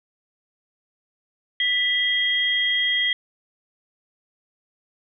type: tone pair together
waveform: sine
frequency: 1975.5 / 3249 Hz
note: B6 / G#7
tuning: 0 / -39 cents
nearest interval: major sixth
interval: 861 cents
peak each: -22 / -21 dBFS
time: 1.6-3.13 s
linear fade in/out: 2 ms
effects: none